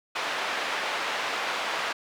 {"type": "band-pass noise", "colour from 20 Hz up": "pink", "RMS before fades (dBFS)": -30, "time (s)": [0.15, 1.93], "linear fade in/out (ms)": 10, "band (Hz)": [740, 3200], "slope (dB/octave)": 12, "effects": []}